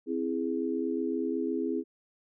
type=chord; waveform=sine; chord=C augmented; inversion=none; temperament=equal; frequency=261.6 / 329.6 / 415.3 Hz; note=C4 / E4 / G#4; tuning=0 / 0 / 0 cents; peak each=-32 / -32 / -33 dBFS; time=0.06-1.84 s; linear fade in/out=50 ms; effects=none